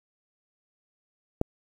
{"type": "click", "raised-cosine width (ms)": 2, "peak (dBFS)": -10, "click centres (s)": 1.414, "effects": ["8-bit"]}